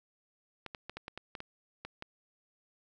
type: clicks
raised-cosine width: 0.3 ms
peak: -25 dBFS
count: 10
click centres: 0.663 / 0.748 / 0.896 / 0.97 / 1.081 / 1.176 / 1.352 / 1.404 / 1.85 / 2.024 s
effects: none